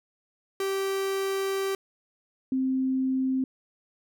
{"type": "tone pair in turn", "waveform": ["45% pulse", "sine"], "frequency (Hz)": [388.9, 261.9], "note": ["G4", "C4"], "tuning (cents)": [-14, 2], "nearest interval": "perfect fifth", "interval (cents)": 684, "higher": "first", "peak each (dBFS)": [-26, -23], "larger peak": "second", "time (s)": [[0.6, 1.75], [2.52, 3.44]], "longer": "first", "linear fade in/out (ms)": 2, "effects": []}